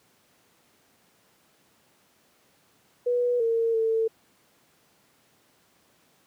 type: tone with pitch steps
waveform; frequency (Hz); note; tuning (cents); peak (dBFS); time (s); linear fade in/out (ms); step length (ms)
sine; 488 / 457.4 / 448; B4 / A#4 / A4; -21 / -33 / +31; -21; 3.06-4.08; 10; 340
effects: pink hiss -63 dBFS RMS until 6.26 s + high-pass 150 Hz 12 dB/octave